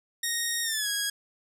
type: tone with pitch glide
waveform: 10% pulse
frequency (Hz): 1864.7 to 1651.7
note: A#6 to G#6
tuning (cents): 0 to -10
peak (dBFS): -18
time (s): 0.23-1.1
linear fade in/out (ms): 5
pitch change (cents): -210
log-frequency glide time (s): 0.63-0.88
effects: none